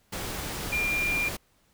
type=tone in noise; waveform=sine; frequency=2393 Hz; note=D7; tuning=32 cents sharp; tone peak=-25 dBFS; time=0.72-1.29 s; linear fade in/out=10 ms; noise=pink; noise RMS=-34 dBFS; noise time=0.12-1.37 s; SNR=+6 dB; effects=pink hiss -66 dBFS RMS until 1.73 s